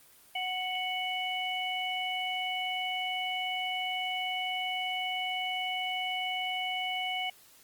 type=harmonic tone; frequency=740 Hz; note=F#5; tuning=in tune; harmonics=1 / 3 / 4; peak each=-35 / -35 / -35 dBFS; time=0.35-7.3 s; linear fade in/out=5 ms; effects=white hiss -58 dBFS RMS until 7.63 s + Opus 24 kbps